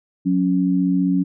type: tone pair together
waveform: sine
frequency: 182.1 / 277.2 Hz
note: F#3 / C#4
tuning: -27 / 0 cents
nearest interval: perfect fifth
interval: 727 cents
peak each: -18 dBFS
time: 0.25-1.24 s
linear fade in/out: 20 ms
effects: none